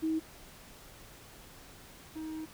sine / triangle tone pair in turn, 318.6 / 314.9 Hz, D#4 / D#4, +41 / +21 cents, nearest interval unison, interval 20 cents, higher first, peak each -28 / -35 dBFS, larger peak first, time 0.02-0.2 / 2.15-2.46 s, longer second, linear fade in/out 20 ms, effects pink hiss -53 dBFS RMS until 2.53 s

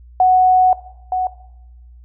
sine tone pair in turn, 740 / 740 Hz, F#5 / F#5, 0 / 0 cents, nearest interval unison, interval 0 cents, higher neither, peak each -8 / -15 dBFS, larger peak first, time 0.2-0.73 / 1.12-1.27 s, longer first, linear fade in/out 2 ms, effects noise-tail reverb RT60 0.9 s tail -17 dB re dry + added 60 Hz sine -39 dBFS peak until 2.04 s

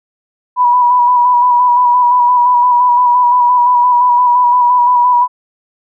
sine tone with vibrato, 980 Hz, B5, 14 cents flat, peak -6 dBFS, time 0.56-5.28 s, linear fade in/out 50 ms, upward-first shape square, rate 5.8 Hz, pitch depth 25 cents each way, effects none

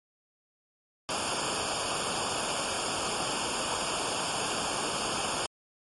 pink noise with comb filter, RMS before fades -31 dBFS, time 1.09-5.46 s, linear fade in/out 0 ms, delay 0.5 ms, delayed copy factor -1, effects MP3 48 kbps

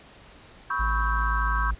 sine chord, C# half-diminished seventh, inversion third, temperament equal with one note detuned, 987.8 / 1108.7 / 1289.9 / 1568 Hz, B5 / C#6 / E6 / G6, 0 / 0 / -38 / 0 cents, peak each -32 / -29 / -32 / -29 dBFS, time 0.7-1.71 s, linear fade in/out 5 ms
triangle tone, 54.2 Hz, A1, 25 cents flat, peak -22 dBFS, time 0.79-1.75 s, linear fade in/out 10 ms
effects pink hiss -50 dBFS RMS until 1.79 s + resampled to 8000 Hz

